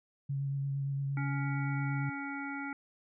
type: tone with vibrato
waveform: sine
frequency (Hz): 138.59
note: C#3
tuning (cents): 0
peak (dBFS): -31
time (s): 0.29-2.1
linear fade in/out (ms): 10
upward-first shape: triangle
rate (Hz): 8.7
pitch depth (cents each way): 20
type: harmonic tone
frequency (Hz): 280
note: C#4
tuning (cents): +18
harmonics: 1 / 3 / 5 / 7 / 8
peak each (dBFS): -39 / -44 / -42 / -47 / -45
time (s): 1.17-2.73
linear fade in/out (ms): 2
effects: none